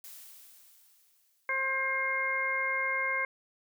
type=noise with exponential decay; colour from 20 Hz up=blue; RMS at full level=-46 dBFS; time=0.04-2.16 s; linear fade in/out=2 ms; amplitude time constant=460 ms
type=harmonic tone; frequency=532 Hz; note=C5; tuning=29 cents sharp; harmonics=1 / 2 / 3 / 4; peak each=-39 / -35 / -34 / -30 dBFS; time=1.49-3.25 s; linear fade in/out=2 ms
effects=none